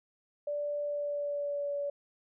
sine tone with pitch glide, 584 to 571.7 Hz, D5 to D5, -10 to -47 cents, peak -31 dBFS, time 0.47-1.9 s, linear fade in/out 5 ms, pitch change -37 cents, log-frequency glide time 0.82-1.74 s, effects none

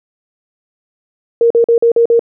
sine tone bursts, 466.2 Hz, A#4, in tune, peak -6 dBFS, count 6, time 1.41-2.194 s, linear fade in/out 2 ms, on 94 ms, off 44 ms, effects none

